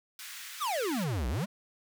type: high-pass noise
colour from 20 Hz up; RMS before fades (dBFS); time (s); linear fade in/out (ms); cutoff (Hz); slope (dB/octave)
pink; -44; 0.19-1.04; 2; 1500; 24
type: exponential two-way sweep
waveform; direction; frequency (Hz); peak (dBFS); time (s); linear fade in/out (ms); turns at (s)
square; down then up; 1325 to 56.3 to 225.7; -30; 0.6-1.46; 20; 1.28
effects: none